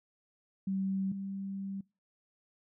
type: tone pair in turn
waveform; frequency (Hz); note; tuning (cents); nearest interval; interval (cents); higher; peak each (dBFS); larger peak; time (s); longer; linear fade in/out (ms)
sine; 192.6 / 195.29; G3 / G3; -30 / -6; unison; 24; second; -30 / -36; first; 0.67-1.12 / 1.12-1.81; second; 5
effects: noise-tail reverb RT60 0.3 s tail -25 dB re dry